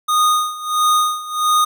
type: tone with tremolo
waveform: square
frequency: 1234 Hz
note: D#6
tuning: 15 cents flat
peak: -12 dBFS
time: 0.08-1.65 s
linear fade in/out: 10 ms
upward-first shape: sine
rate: 1.5 Hz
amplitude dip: 85%
effects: none

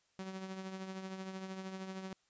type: tone with tremolo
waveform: sawtooth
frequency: 189.7 Hz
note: F#3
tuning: 43 cents sharp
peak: -36 dBFS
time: 0.19-2.13 s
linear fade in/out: 0 ms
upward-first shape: triangle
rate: 13 Hz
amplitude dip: 55%
effects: white hiss -75 dBFS RMS until 2.29 s + resampled to 16000 Hz

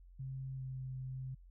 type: tone with pitch glide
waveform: sine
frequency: 132.4 to 130.28 Hz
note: C3 to C3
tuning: +21 to -7 cents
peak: -40 dBFS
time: 0.19-1.35 s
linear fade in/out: 10 ms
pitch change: -28 cents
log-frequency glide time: 0.56-0.62 s
effects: added 44 Hz sine -55 dBFS peak until 1.5 s

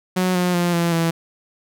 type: tone with pitch steps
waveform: sawtooth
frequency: 183.7 / 179.09 / 174.6 / 170.21 / 165.94 Hz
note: F#3 / F3 / F3 / F3 / E3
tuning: -12 / +44 / 0 / -44 / +12 cents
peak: -13 dBFS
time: 0.16-1.11 s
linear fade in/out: 10 ms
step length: 190 ms
effects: none

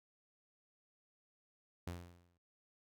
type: tone with exponential decay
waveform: sawtooth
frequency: 87.31 Hz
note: F2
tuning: in tune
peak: -36 dBFS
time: 1.87-2.38 s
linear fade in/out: 5 ms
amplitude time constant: 110 ms
effects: none

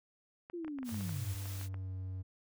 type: clicks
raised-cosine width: 0.5 ms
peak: -34 dBFS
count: 12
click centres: 0.499 / 0.647 / 0.68 / 0.787 / 0.83 / 0.892 / 0.944 / 1.009 / 1.093 / 1.457 / 1.613 / 1.743 s
type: linear sweep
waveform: sine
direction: down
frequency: 357.9 to 77.6 Hz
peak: -38 dBFS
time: 0.53-1.36 s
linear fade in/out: 10 ms
type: noise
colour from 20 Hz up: white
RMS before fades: -49 dBFS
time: 0.84-1.69 s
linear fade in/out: 50 ms
type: tone with pitch glide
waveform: triangle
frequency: 99 to 93.5 Hz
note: G2 to F#2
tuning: +18 to +19 cents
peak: -36 dBFS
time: 0.91-2.23 s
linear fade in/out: 20 ms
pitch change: -99 cents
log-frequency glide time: 1.2-1.93 s
effects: none

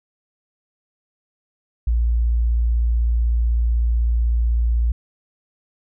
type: tone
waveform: sine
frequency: 58 Hz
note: A#1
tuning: 8 cents flat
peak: -15 dBFS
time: 1.87-4.92 s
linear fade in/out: 5 ms
effects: none

